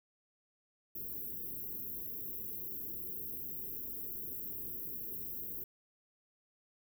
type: band-stop noise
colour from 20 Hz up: white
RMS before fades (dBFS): -42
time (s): 0.95-5.64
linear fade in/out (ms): 5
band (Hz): 460 to 12000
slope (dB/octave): 96
effects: none